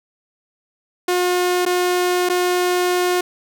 sawtooth tone with dropouts, 359 Hz, F4, 48 cents sharp, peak -12 dBFS, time 1.08-3.21 s, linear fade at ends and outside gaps 5 ms, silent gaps 1.653-1.661 / 2.29-2.297 s, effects none

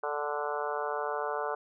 harmonic tone with a mistuned harmonic, 146.83 Hz, D3, in tune, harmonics 3 / 4 / 5 / 6 / 7 / 8 / 9 / 10, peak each -36 / -37 / -38 / -39 / -39 / -40 / -41 / -41 dBFS, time 0.03-1.55 s, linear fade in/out 5 ms, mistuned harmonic 5, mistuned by +16 cents, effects none

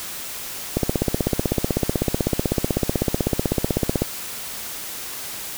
click train, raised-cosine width 2 ms, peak -5 dBFS, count 53, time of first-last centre 0.77-4.02 s, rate 16 Hz, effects white hiss -32 dBFS RMS until 5.57 s

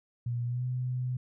sine tone with pitch glide, 120 to 126.04 Hz, B2 to B2, -49 to +36 cents, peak -29 dBFS, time 0.26-1.17 s, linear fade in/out 5 ms, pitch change +85 cents, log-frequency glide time 0.45-0.65 s, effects none

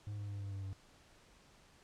triangle tone with pitch steps, 103.83 / 102.34 / 100.87 / 99.43 / 98 / 96.6 Hz, G#2 / G#2 / G2 / G2 / G2 / G2, 0 / -25 / +50 / +25 / 0 / -25 cents, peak -38 dBFS, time 0.07-0.73 s, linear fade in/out 0 ms, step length 110 ms, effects pink hiss -64 dBFS RMS until 1.83 s + low-pass 8000 Hz 12 dB/octave

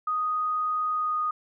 sine tone with pitch glide, 1244.5 to 1236.6 Hz, D#6 to D#6, 0 to -11 cents, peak -24 dBFS, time 0.07-1.31 s, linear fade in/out 5 ms, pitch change -11 cents, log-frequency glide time 0.92-1.19 s, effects none

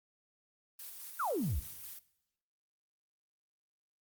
blue noise with tremolo, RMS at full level -46 dBFS, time 0.79-1.99 s, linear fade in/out 5 ms, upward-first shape square, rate 4.8 Hz, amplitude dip 25%
sine exponential sweep, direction down, 1532 to 55.3 Hz, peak -31 dBFS, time 1.19-1.6 s, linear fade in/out 10 ms
effects noise-tail reverb RT60 0.8 s tail -19 dB re dry + Opus 24 kbps

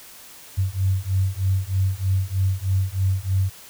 sine beating tone pair, 93.8 / 97 Hz, F#2 / G2, +24 / -18 cents, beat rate 3.2 Hz, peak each -22 dBFS, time 0.57-3.5 s, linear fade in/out 20 ms, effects white hiss -44 dBFS RMS until 3.69 s

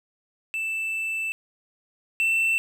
triangle tone pair in turn, 2649 / 2677 Hz, E7 / E7, +8 / +26 cents, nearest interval unison, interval 18 cents, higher second, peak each -24 / -18 dBFS, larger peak second, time 0.54-1.32 / 2.2-2.58 s, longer first, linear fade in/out 0 ms, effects none

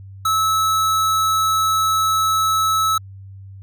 square tone, 1300 Hz, E6, 24 cents flat, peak -16 dBFS, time 0.25-2.98 s, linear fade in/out 5 ms, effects added 97 Hz sine -35 dBFS peak until 3.62 s

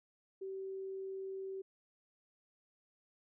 sine tone, 384.5 Hz, G4, 33 cents flat, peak -40 dBFS, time 0.41-1.62 s, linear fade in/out 10 ms, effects none

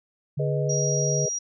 sine tone with pitch glide, 143.8 to 144.72 Hz, D3 to D3, -36 to -25 cents, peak -24 dBFS, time 0.37-1.26 s, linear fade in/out 10 ms, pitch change +11 cents, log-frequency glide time 0.98-1.06 s
sine chord, G# minor, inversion none, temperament equal, 415.3 / 493.9 / 622.3 Hz, G#4 / B4 / D#5, 0 / 0 / 0 cents, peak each -30 dBFS, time 0.39-1.29 s, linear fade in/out 10 ms
sine tone, 5730 Hz, F8, 44 cents sharp, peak -26 dBFS, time 0.69-1.39 s, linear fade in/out 10 ms
effects none

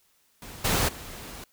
pink noise with level steps, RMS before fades -43 / -24 / -41 dBFS, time 0.42-1.44 s, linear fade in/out 2 ms, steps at 0.64 / 0.88 s, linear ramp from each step 10 ms, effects white hiss -66 dBFS RMS until 1.52 s

